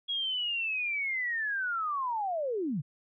sine linear sweep, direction down, 3328 to 123.47 Hz, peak -29 dBFS, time 0.08-2.82 s, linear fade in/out 20 ms, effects none

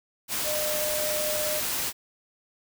sine tone in noise, 607 Hz, D#5, 43 cents flat, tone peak -29 dBFS, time 0.43-1.62 s, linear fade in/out 50 ms, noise white, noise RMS -29 dBFS, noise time 0.28-1.93 s, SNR -3 dB, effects none

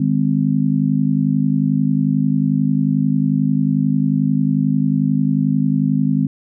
harmonic tone, 51.2 Hz, G#1, 24 cents flat, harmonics 3 / 4 / 5, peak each -18 / -18 / -18 dBFS, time 0-6.27 s, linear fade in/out 5 ms, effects none

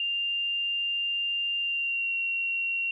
sine tone with pitch glide, 2794 to 2743 Hz, F7 to F7, 0 to -32 cents, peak -26 dBFS, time 0-2.91 s, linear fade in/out 2 ms, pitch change -32 cents, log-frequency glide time 1.59-2.14 s, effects 11-bit

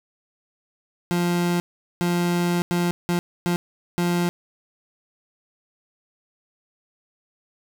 30% pulse tone bursts at uneven times, 174.61 Hz, F3, in tune, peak -17 dBFS, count 6, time 1.11-1.6 / 2.01-2.62 / 2.71-2.91 / 3.09-3.19 / 3.46-3.56 / 3.98-4.29 s, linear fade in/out 0 ms, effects none

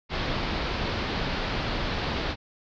pink low-pass noise, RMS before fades -29 dBFS, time 0.09-2.36 s, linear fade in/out 50 ms, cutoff 4800 Hz, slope 48 dB/octave, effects none

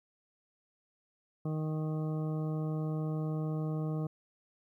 harmonic tone, 155.56 Hz, D#3, in tune, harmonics 1 / 2 / 3 / 4 / 5 / 7 / 8, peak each -32 / -40 / -43 / -47 / -51 / -53 / -55 dBFS, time 1.45-4.07 s, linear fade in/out 5 ms, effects 12-bit

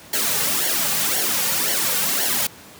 white noise with flanger, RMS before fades -21 dBFS, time 0.13-2.47 s, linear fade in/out 5 ms, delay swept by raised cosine 0.79 to 3.09 ms, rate 1.9 Hz, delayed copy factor -0.8, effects pink hiss -43 dBFS RMS until 2.79 s + high-pass 100 Hz 12 dB/octave

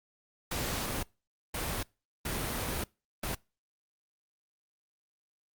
pink noise bursts at uneven times, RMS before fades -34 dBFS, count 4, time 0.51-1.03 / 1.54-1.83 / 2.25-2.84 / 3.23-3.35 s, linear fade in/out 5 ms, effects noise-tail reverb RT60 0.3 s tail -25 dB re dry + Opus 48 kbps

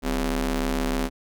sawtooth ring-modulated tone, 149.4 Hz, D3, 30 cents sharp, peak -16 dBFS, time 0.02-1.1 s, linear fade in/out 50 ms, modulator 108 Hz, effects none

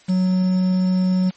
triangle tone with quantisation, 185 Hz, F#3, in tune, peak -13 dBFS, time 0.08-1.31 s, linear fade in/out 20 ms, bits 6, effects white hiss -51 dBFS RMS until 1.36 s + MP3 32 kbps

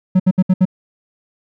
triangle tone bursts, 185 Hz, F#3, in tune, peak -6 dBFS, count 5, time 0.15-0.654 s, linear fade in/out 10 ms, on 48 ms, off 66 ms, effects none

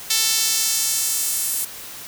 sawtooth tone with high-pass filter sweep, 443.5 Hz, A4, 14 cents sharp, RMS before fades -21 dBFS, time 0.1-1.65 s, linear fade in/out 5 ms, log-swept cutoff 4300 to 10000 Hz, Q 1.1, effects white hiss -36 dBFS RMS until 2.07 s

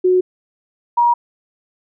sine tone pair in turn, 366.7 / 952.2 Hz, F#4 / A#5, -15 / +37 cents, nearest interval octave + perfect fourth, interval 1652 cents, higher second, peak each -10 dBFS, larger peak neither, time 0.04-0.21 / 0.97-1.14 s, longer neither, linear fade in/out 10 ms, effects none

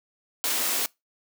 white high-pass noise, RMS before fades -26 dBFS, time 0.44-0.86 s, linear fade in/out 0 ms, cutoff 220 Hz, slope 24 dB/octave, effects noise-tail reverb RT60 0.2 s tail -24 dB re dry

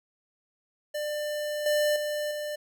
square tone with level steps, 596 Hz, D5, 25 cents sharp, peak -30 / -23 / -29 / -32 dBFS, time 0.94-2.56 s, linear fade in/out 10 ms, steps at 1.66 / 1.96 / 2.31 s, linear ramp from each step 2 ms, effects none

